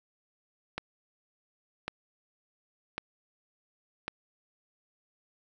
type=click train; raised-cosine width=0.3 ms; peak=-17 dBFS; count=4; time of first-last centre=0.78-4.08 s; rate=0.909 Hz; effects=none